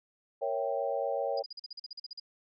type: chord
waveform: sine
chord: A# diminished seventh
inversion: none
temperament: equal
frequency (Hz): 466.2 / 554.4 / 659.3 / 784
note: A#4 / C#5 / E5 / G5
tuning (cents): 0 / 0 / 0 / 0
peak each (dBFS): -36 / -32 / -37 / -36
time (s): 0.41-1.43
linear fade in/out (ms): 20
type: tone bursts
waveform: sine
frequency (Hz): 4900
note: D#8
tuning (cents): -27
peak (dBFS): -39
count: 13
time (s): 1.37-2.199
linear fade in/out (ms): 5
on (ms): 25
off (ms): 42
effects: none